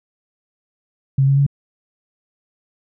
sine tone with pitch steps, 135.4 / 137.93 / 140.5 Hz, C#3 / C#3 / C#3, -40 / -8 / +24 cents, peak -11 dBFS, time 1.18-1.465 s, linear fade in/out 5 ms, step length 95 ms, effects none

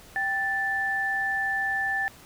sine tone pair together, 784 / 1760 Hz, G5 / A6, 0 / 0 cents, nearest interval octave + major second, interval 1400 cents, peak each -31 / -25 dBFS, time 0.16-2.08 s, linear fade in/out 0 ms, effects pink hiss -50 dBFS RMS until 2.25 s

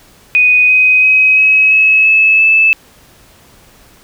sine tone with pitch steps, 2489 / 2511 / 2533 / 2555 / 2577 / 2599 / 2622 Hz, D#7 / D#7 / D#7 / D#7 / E7 / E7 / E7, 0 / +15 / +30 / +45 / -40 / -25 / -10 cents, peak -5 dBFS, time 0.35-2.73 s, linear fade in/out 0 ms, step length 340 ms, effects pink hiss -44 dBFS RMS until 4.03 s

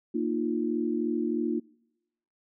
sine chord, Bb suspended fourth, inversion none, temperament equal with one note detuned, 233.1 / 306.1 / 349.2 Hz, Bb3 / Eb4 / F4, 0 / -28 / 0 cents, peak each -30 dBFS, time 0.14-1.6 s, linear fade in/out 10 ms, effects noise-tail reverb RT60 0.9 s tail -25 dB re dry

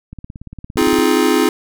click train, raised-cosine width 5 ms, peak -19 dBFS, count 16, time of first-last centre 0.13-0.987 s, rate 17.5 Hz
square chord, F minor seventh, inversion second, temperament just, 261.9 / 314.3 / 349.2 / 419.1 Hz, C4 / Eb4 / F4 / Ab4, +2 / +18 / 0 / +16 cents, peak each -18 dBFS, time 0.77-1.49 s, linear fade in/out 2 ms
effects none

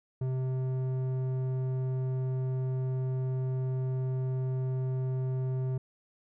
square tone with low-pass filter, 129.8 Hz, C3, 13 cents flat, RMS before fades -31 dBFS, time 0.21-5.78 s, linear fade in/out 5 ms, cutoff 510 Hz, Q 0.54, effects none

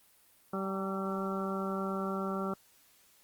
harmonic tone with a mistuned harmonic, 193.1 Hz, G3, 26 cents flat, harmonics 1 / 2 / 3 / 4 / 5 / 6 / 7, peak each -35 / -38 / -41 / -44 / -49 / -42 / -40 dBFS, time 0.53-2.54 s, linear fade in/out 5 ms, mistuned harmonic 5, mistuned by -87 cents, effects white hiss -64 dBFS RMS until 3.23 s + Opus 32 kbps

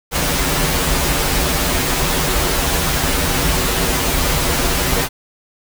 pink noise with comb filter, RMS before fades -17 dBFS, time 0.11-5.09 s, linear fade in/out 50 ms, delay 9.5 ms, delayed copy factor -0.9, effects none

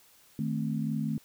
sine chord, A diminished, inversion second, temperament equal, 155.56 / 220 / 261.6 Hz, Eb3 / A3 / C4, 0 / 0 / 0 cents, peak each -32 / -31 / -36 dBFS, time 0.39-1.18 s, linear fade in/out 2 ms, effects white hiss -60 dBFS RMS until 1.24 s

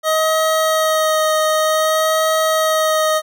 25% pulse tone with vibrato, 629 Hz, D#5, 19 cents sharp, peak -10 dBFS, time 0.03-3.22 s, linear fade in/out 50 ms, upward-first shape sine, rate 0.54 Hz, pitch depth 15 cents each way, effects none

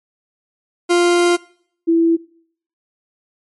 40% pulse / sine tone pair in turn, 349.2 / 331.9 Hz, F4 / E4, 0 / +12 cents, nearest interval minor second, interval 88 cents, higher first, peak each -10 dBFS, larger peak neither, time 0.89-1.37 / 1.87-2.17 s, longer first, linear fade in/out 20 ms, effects noise-tail reverb RT60 0.6 s tail -22 dB re dry + MP3 48 kbps

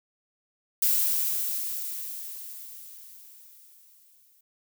violet noise with exponential decay, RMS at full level -22 dBFS, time 0.82-4.41 s, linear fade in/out 5 ms, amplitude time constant 780 ms, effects none

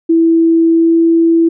sine tone with pitch glide, 329.6 to 331.5 Hz, E4 to E4, 0 to +10 cents, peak -6 dBFS, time 0.09-1.49 s, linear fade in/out 10 ms, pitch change +10 cents, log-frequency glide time 0.7-0.96 s, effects none

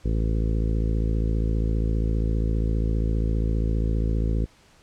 harmonic tone, 55 Hz, A1, in tune, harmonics 1 / 2 / 3 / 4 / 5 / 6 / 7 / 8 / 9, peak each -22 / -28 / -32 / -34 / -36 / -38 / -39 / -40 / -41 dBFS, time 0.04-4.46 s, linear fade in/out 20 ms, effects pink hiss -56 dBFS RMS until 4.82 s + low-pass 8000 Hz 12 dB/octave

